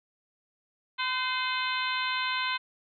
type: harmonic tone with a mistuned harmonic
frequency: 510 Hz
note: C5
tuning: 44 cents flat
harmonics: 2 / 3 / 4 / 5 / 6 / 7 / 8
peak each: -32 / -34 / -35 / -36 / -37 / -37 / -38 dBFS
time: 0.98-2.58 s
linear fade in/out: 20 ms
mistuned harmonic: 4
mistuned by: +37 cents
effects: none